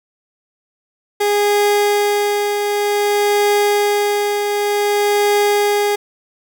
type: tone with tremolo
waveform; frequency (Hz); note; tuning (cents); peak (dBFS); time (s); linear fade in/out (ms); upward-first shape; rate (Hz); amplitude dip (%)
30% pulse; 411.4; G#4; -16; -9; 1.2-5.96; 10; triangle; 0.54; 45
effects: none